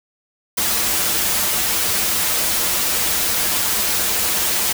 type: noise with comb filter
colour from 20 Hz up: white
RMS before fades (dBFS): -19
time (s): 0.57-4.73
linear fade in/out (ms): 10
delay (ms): 7.4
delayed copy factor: -0.65
effects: none